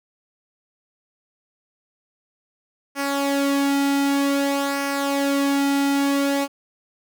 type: tone with flanger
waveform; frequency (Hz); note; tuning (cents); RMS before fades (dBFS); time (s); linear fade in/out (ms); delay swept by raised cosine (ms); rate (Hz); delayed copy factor
sawtooth; 279.4; C#4; +14; -21; 2.95-6.48; 50; 0.26 to 1.86; 0.53; -0.55
effects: none